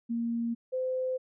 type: tone pair in turn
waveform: sine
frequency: 233.1 / 514.3 Hz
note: A#3 / C5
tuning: 0 / -30 cents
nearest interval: octave + major second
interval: 1370 cents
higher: second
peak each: -28 dBFS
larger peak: neither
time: 0.09-0.55 / 0.72-1.18 s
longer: neither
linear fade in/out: 20 ms
effects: none

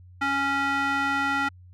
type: tone with band-pass filter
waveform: square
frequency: 277.2 Hz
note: C#4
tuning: in tune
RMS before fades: -25 dBFS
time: 0.21-1.49 s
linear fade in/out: 10 ms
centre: 1500 Hz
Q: 1.9
effects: added 90 Hz sine -46 dBFS peak until 1.73 s

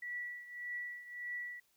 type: tone with tremolo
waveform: sine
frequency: 1949 Hz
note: B6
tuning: 23 cents flat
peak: -37 dBFS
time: 0.02-1.6 s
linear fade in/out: 5 ms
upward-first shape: triangle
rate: 1.7 Hz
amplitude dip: 80%
effects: white hiss -74 dBFS RMS until 1.76 s

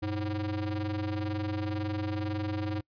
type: ring-modulated tone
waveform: square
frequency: 108 Hz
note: A2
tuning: 32 cents flat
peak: -28 dBFS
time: 0.02-2.81 s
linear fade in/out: 10 ms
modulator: 205 Hz
effects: noise-tail reverb RT60 0.1 s tail -25 dB re dry + resampled to 11025 Hz

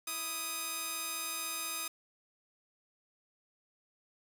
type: tone pair together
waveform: 5% pulse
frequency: 329.6 / 1244.5 Hz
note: E4 / D#6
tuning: 0 / 0 cents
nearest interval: octave + major seventh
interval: 2300 cents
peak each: -35 / -24 dBFS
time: 0.07-1.88 s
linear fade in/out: 5 ms
effects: none

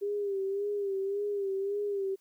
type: tone with vibrato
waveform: sine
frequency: 399 Hz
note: G4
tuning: 31 cents sharp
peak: -29 dBFS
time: 0.01-2.16 s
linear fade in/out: 20 ms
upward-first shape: sine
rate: 1.8 Hz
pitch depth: 57 cents each way
effects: white hiss -71 dBFS RMS until 2.2 s + high-pass 60 Hz 12 dB/octave

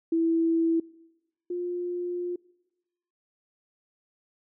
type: tone pair in turn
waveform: sine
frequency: 329.6 / 353.4 Hz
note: E4 / F4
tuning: 0 / +21 cents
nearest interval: minor second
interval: 121 cents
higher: second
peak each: -21 / -28 dBFS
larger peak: first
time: 0.12-0.8 / 1.5-2.36 s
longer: second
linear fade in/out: 5 ms
effects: noise-tail reverb RT60 1.0 s tail -23 dB re dry

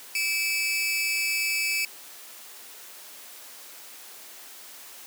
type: tone pair together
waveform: sawtooth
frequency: 2313 / 2596 Hz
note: D7 / E7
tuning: -27 / -27 cents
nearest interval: major second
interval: 200 cents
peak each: -24 dBFS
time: 0.15-1.85 s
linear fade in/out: 2 ms
effects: white hiss -45 dBFS RMS until 5.06 s + high-pass 300 Hz 12 dB/octave

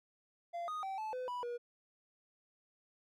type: tone with pitch steps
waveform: triangle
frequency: 688 / 1241 / 772 / 869 / 506 / 984 / 480.3 Hz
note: F5 / D#6 / G5 / A5 / B4 / B5 / B4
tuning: -26 / -5 / -27 / -22 / +42 / -7 / -48 cents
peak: -36 dBFS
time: 0.53-1.58 s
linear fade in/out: 20 ms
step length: 150 ms
effects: none

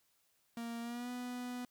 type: tone with pitch glide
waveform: 45% pulse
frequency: 233.1 to 247 Hz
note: A#3 to B3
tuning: 0 to 0 cents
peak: -40 dBFS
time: 0.57-1.65 s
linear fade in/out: 2 ms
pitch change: +100 cents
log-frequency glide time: 0.81-1.1 s
effects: white hiss -75 dBFS RMS until 1.7 s

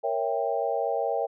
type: chord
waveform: sine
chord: A# diminished seventh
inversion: none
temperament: equal with one note detuned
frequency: 466.2 / 554.4 / 659.3 / 791.3 Hz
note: A#4 / C#5 / E5 / G5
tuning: 0 / 0 / 0 / +16 cents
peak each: -30 dBFS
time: 0.03-1.27 s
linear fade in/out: 20 ms
effects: none

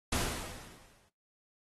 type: noise with exponential decay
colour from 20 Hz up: pink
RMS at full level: -30 dBFS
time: 0.12-1.09 s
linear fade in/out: 5 ms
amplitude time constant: 210 ms
effects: noise-tail reverb RT60 0.2 s tail -17 dB re dry + AAC 32 kbps

